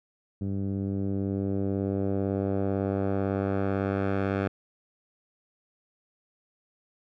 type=tone with low-pass filter sweep; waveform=10% pulse; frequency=98 Hz; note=G2; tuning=in tune; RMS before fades=-28 dBFS; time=0.41-4.48 s; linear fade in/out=5 ms; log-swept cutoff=210 to 1900 Hz; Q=0.92; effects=none